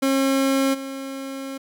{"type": "tone with level steps", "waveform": "30% pulse", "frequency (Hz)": 270, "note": "C#4", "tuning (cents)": -45, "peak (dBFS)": [-15, -27], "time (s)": [0.02, 1.58], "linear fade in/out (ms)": 10, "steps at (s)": 0.73, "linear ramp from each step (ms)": 20, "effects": []}